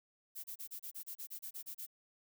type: noise bursts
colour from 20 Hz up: violet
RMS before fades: -45 dBFS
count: 13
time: 0.35-1.867 s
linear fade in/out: 20 ms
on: 89 ms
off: 30 ms
effects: none